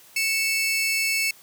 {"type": "tone pair together", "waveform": "sawtooth", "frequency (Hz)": [2214, 2641], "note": ["C#7", "E7"], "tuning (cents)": [-3, 3], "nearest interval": "minor third", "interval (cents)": 306, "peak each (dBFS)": -21, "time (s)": [0.16, 1.31], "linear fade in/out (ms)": 5, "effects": ["white hiss -51 dBFS RMS until 1.42 s", "high-pass 100 Hz 12 dB/octave"]}